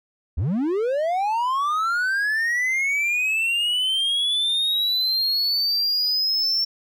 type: linear sweep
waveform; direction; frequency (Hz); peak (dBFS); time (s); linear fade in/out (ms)
triangle; up; 62 to 5440; -18; 0.37-6.65; 10
effects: none